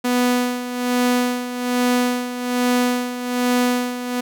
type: tone with tremolo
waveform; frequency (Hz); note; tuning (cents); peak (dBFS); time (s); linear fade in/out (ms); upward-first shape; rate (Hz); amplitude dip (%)
sawtooth; 246.9; B3; 0; -11; 0.04-4.21; 10; sine; 1.2; 70
effects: none